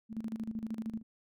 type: tone with tremolo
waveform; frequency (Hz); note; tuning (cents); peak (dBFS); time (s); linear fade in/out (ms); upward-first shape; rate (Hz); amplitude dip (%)
sine; 222.1; A3; +16; -33; 0.09-1.03; 50; square; 13; 75
effects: none